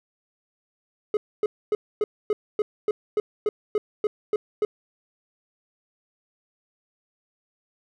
triangle tone bursts, 421.7 Hz, G#4, 26 cents sharp, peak -17 dBFS, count 13, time 1.14-4.65 s, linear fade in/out 2 ms, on 30 ms, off 260 ms, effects none

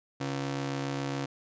sawtooth ring-modulated tone, 207.7 Hz, G#3, in tune, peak -24 dBFS, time 0.2-1.26 s, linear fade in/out 10 ms, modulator 70.2 Hz, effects resampled to 16000 Hz

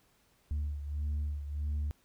sine beating tone pair, 73.42 / 75.02 Hz, D2 / D2, 0 / +37 cents, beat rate 1.6 Hz, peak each -31 / -37 dBFS, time 0.51-1.91 s, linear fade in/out 0 ms, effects tanh soft clip ceiling -29 dBFS + pink hiss -69 dBFS RMS until 2.04 s

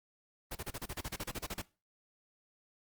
pink noise bursts, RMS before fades -39 dBFS, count 15, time 0.51-1.619 s, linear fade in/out 10 ms, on 45 ms, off 31 ms, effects noise-tail reverb RT60 0.3 s tail -20 dB re dry + Opus 24 kbps

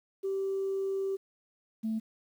sine tone pair in turn, 388.5 / 221.2 Hz, G4 / A3, -16 / +9 cents, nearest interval minor seventh, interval 975 cents, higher first, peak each -28 dBFS, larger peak neither, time 0.23-1.17 / 1.83-2 s, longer first, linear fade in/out 20 ms, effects tanh soft clip ceiling -25 dBFS + 10-bit

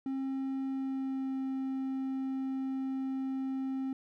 triangle tone with pitch glide, 267.8 to 265.6 Hz, C4 to C4, +40 to +26 cents, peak -30 dBFS, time 0.06-3.93 s, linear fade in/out 2 ms, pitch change -14 cents, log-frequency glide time 0.67-1.38 s, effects none

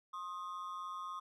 triangle ring-modulated tone, 1155 Hz, D6, 29 cents flat, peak -36 dBFS, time 0.13-1.2 s, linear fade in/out 10 ms, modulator 91.8 Hz, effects none

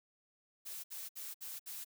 blue noise bursts, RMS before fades -45 dBFS, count 5, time 0.65-1.848 s, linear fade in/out 20 ms, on 190 ms, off 62 ms, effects none

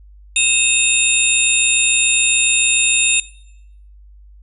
sine tone cluster, 2573 / 2700 / 3693 / 7230 / 9400 Hz, E7 / E7 / A#7 / A8 / D9, -43 / +41 / -17 / +46 / +1 cents, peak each -19 dBFS, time 0.36-3.2 s, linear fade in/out 2 ms, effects noise-tail reverb RT60 0.8 s tail -21 dB re dry + added 50 Hz sine -40 dBFS peak until 4.42 s

